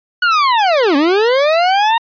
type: linear two-way sweep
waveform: 40% pulse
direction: down then up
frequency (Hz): 1480 to 269.5 to 934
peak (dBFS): -9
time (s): 0.22-1.98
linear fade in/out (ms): 5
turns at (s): 0.96
effects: resampled to 11025 Hz